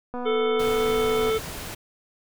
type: click train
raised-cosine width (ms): 1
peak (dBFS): -20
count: 286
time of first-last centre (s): 0.14-1.299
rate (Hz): 246
type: harmonic tone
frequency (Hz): 440.5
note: A4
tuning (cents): +2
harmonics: 1 / 3 / 5 / 7 / 8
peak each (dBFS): -21 / -31 / -35 / -38 / -39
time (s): 0.25-1.39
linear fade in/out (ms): 20
type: noise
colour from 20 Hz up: pink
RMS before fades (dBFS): -35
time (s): 0.59-1.75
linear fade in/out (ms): 10
effects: none